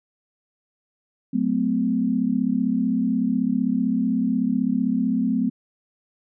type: chord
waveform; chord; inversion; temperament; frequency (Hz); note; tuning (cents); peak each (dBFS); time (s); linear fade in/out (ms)
sine; F# diminished; none; equal with one note detuned; 185 / 220 / 255.9; F#3 / A3 / C4; 0 / 0 / -38; -26 / -23 / -22; 1.33-5.5; 10
effects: none